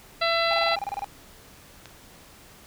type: harmonic tone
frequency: 670 Hz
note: E5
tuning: 28 cents sharp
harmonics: 1 / 2 / 3 / 4 / 5 / 6 / 7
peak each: -25 / -27 / -29 / -31 / -35 / -29 / -35 dBFS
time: 0.21-0.76 s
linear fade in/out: 10 ms
type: tone bursts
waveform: triangle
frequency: 804 Hz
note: G5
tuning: 44 cents sharp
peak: -25 dBFS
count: 11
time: 0.51-1.044 s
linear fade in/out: 0 ms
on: 24 ms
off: 27 ms
type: click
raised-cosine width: 0.2 ms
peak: -24 dBFS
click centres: 1.857 s
effects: pink hiss -50 dBFS RMS until 2.66 s